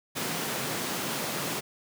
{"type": "high-pass noise", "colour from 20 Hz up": "pink", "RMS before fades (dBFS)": -32, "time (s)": [0.15, 1.61], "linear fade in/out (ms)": 20, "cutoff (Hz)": 140, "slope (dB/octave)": 24, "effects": []}